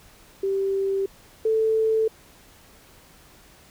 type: tone pair in turn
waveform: sine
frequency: 390 / 441.6 Hz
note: G4 / A4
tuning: -9 / +6 cents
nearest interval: major second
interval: 215 cents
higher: second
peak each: -21 / -18 dBFS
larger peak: second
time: 0.43-1.06 / 1.45-2.08 s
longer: neither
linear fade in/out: 5 ms
effects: pink hiss -52 dBFS RMS until 3.7 s